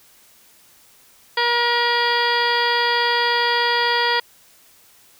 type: harmonic tone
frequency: 476.6 Hz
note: A#4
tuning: 38 cents sharp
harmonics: 1 / 2 / 3 / 4 / 5 / 6 / 7 / 8 / 9 / 10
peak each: -25 / -21 / -26 / -22 / -31 / -33 / -25 / -37 / -32 / -27 dBFS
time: 1.37-4.2 s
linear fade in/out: 5 ms
effects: white hiss -52 dBFS RMS until 5.19 s